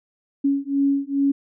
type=beating tone pair; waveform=sine; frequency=277.2 / 279.6 Hz; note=C#4 / C#4; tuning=0 / +15 cents; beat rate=2.4 Hz; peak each=-21 dBFS; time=0.44-1.32 s; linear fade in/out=10 ms; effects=none